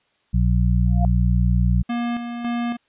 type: harmonic tone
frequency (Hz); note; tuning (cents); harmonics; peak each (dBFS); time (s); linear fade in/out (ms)
60; B1; -49; 1 / 2 / 3; -17 / -20 / -22; 0.33-1.83; 20
type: tone with exponential growth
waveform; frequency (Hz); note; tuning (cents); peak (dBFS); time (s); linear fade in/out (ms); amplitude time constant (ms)
sine; 698; F5; -1; -20; 0.86-1.05; 1; 40
type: tone with tremolo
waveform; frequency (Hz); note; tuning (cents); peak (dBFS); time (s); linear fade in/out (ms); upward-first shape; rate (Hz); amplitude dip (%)
square; 237.8; A#3; +35; -22; 1.89-2.77; 10; square; 1.8; 50
effects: white hiss -65 dBFS RMS until 2.88 s + resampled to 8000 Hz